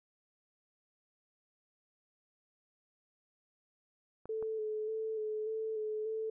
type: clicks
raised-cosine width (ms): 1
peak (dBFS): -34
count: 2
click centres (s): 4.256 / 4.426
type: tone with vibrato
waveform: sine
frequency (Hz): 435.1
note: A4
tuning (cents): -19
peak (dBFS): -34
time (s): 4.29-6.3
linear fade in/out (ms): 5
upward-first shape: square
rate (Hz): 1.7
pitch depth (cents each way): 21
effects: none